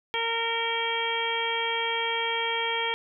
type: harmonic tone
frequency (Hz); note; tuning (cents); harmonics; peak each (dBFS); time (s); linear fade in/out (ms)
460; A#4; -23; 1 / 2 / 3 / 4 / 5 / 6 / 7; -33 / -31 / -38 / -35 / -31 / -40 / -31; 0.14-2.94; 0
effects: none